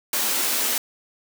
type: high-pass noise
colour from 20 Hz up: white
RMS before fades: -23 dBFS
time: 0.13-0.78 s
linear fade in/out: 2 ms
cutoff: 200 Hz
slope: 96 dB/octave
effects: none